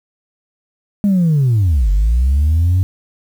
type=linear two-way sweep; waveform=sine; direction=down then up; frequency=207.7 to 46.25 to 95.2 Hz; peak=-8 dBFS; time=1.04-2.83 s; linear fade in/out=0 ms; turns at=1.9 s; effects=tanh soft clip ceiling -8 dBFS + 7-bit